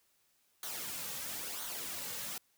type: noise with flanger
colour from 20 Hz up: white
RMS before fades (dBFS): -41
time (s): 0.63-2.38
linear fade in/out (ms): 2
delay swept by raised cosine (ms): 0.39 to 2.99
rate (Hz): 1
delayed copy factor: -0.6
effects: white hiss -73 dBFS RMS until 2.57 s